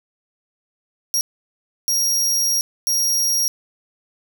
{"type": "tone bursts at uneven times", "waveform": "sawtooth", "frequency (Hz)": 5630, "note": "F8", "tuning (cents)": 13, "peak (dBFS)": -14, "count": 3, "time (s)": [[1.14, 1.21], [1.88, 2.61], [2.87, 3.48]], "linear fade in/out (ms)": 0, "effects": []}